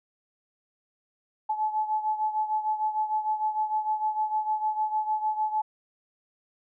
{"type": "beating tone pair", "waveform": "sine", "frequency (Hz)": [859, 865.6], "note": ["A5", "A5"], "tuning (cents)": [-42, -29], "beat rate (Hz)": 6.6, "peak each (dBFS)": [-26, -31], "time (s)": [1.49, 5.62], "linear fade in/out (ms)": 10, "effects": []}